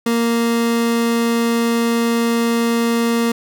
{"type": "tone", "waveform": "30% pulse", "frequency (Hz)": 232.6, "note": "A#3", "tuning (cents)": -4, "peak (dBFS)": -12, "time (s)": [0.06, 3.32], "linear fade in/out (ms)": 5, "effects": []}